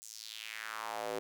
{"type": "tone with high-pass filter sweep", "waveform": "square", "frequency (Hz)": 55, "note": "A1", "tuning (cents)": 0, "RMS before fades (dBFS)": -42, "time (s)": [0.02, 1.19], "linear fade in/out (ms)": 0, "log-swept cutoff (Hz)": [7500, 420], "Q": 2.7, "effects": []}